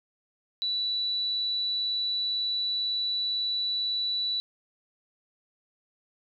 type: tone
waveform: sine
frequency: 3951 Hz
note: B7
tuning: in tune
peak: -26 dBFS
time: 0.62-4.4 s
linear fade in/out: 0 ms
effects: none